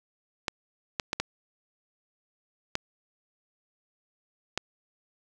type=clicks; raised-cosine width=0.2 ms; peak=-10 dBFS; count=6; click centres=0.482 / 0.998 / 1.131 / 1.2 / 2.754 / 4.576 s; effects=none